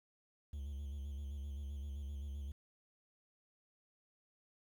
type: tone with vibrato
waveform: triangle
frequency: 70.4 Hz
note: C#2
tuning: 27 cents sharp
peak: -39 dBFS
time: 0.53-2.52 s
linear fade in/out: 5 ms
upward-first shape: square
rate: 7.7 Hz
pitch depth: 54 cents each way
effects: 11-bit